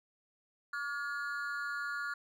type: tone with amplitude modulation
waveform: triangle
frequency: 1423 Hz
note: F6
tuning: 32 cents sharp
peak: -29 dBFS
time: 0.73-2.14 s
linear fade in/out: 5 ms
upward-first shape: sine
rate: 274 Hz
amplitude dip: 100%
effects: none